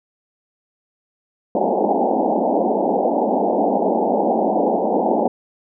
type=band-pass noise; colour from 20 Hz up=white; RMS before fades=-18 dBFS; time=1.55-5.28 s; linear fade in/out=2 ms; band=190 to 870 Hz; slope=96 dB/octave; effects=none